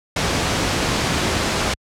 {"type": "noise", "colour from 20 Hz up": "pink", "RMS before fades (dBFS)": -19, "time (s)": [0.16, 1.74], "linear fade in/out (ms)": 5, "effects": ["high-pass 60 Hz 12 dB/octave", "low-pass 7000 Hz 12 dB/octave"]}